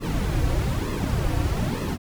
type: noise with flanger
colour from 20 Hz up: brown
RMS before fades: -24 dBFS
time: 0-1.98 s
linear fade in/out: 50 ms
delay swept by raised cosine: 1.3 to 4.9 ms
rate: 1.1 Hz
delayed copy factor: -0.8
effects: none